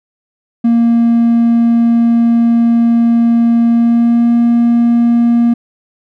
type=tone with pitch glide; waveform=triangle; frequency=233.1 to 235.7 Hz; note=A#3 to A#3; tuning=0 to +19 cents; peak=-4 dBFS; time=0.64-5.54 s; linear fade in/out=10 ms; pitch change=+19 cents; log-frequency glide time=3.69-4.32 s; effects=tanh soft clip ceiling 0 dBFS